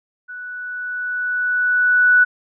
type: tone with level ramp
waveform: sine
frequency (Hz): 1480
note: F#6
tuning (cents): 0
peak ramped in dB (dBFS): -30 to -8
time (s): 0.28-2.25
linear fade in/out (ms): 20
effects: none